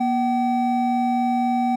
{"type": "tone pair together", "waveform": "triangle", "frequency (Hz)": [240, 763.9], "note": ["B3", "G5"], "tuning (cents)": [-49, -45], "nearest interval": "octave + minor sixth", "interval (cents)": 2004, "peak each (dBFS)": -19, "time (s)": [0, 1.76], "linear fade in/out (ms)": 10, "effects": []}